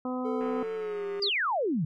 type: harmonic tone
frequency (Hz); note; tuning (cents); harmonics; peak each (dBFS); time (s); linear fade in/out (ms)
253.2; B3; +43; 1 / 2 / 3 / 4 / 5; -31 / -36 / -40 / -41 / -42; 0.05-0.63; 2
type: tone with pitch glide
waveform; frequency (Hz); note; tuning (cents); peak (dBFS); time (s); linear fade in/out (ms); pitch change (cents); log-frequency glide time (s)
triangle; 443.1 to 401.7; A4 to G4; +12 to +42; -29; 0.24-1.3; 20; -170; 0.74-1.06
type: click train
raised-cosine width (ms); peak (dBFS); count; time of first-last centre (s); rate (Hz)
0.5; -31; 144; 0.41-1.196; 182
type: exponential sweep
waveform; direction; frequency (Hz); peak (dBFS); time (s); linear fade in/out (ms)
sine; down; 5000 to 139.4; -25; 1.22-1.85; 5
effects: none